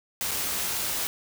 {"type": "noise with dropouts", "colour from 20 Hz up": "white", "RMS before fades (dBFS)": -29, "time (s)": [0.21, 1.07], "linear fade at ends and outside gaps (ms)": 0, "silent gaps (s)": [0.311, 0.315], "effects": []}